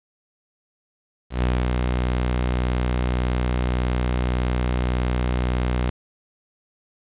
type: tone with ADSR envelope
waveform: sawtooth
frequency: 61.74 Hz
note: B1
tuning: in tune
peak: -14 dBFS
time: 1.3-5.9 s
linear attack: 120 ms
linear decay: 240 ms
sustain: -2 dB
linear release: 6 ms
effects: resampled to 8000 Hz + 8-bit